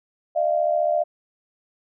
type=tone pair together; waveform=sine; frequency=611 / 685.8 Hz; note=D#5 / F5; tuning=-32 / -32 cents; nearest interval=major second; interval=200 cents; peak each=-21 dBFS; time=0.35-1.04 s; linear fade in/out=20 ms; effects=none